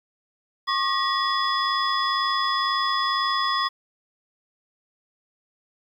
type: tone cluster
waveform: sine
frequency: 1091 / 1193 / 1905 / 3404 / 5010 Hz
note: C#6 / D6 / A#6 / G#7 / D#8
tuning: -28 / +27 / +37 / +42 / +11 cents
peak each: -23 / -30 / -29 / -28 / -30 dBFS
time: 0.67-3.69 s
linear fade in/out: 20 ms
effects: tanh soft clip ceiling -11 dBFS + 9-bit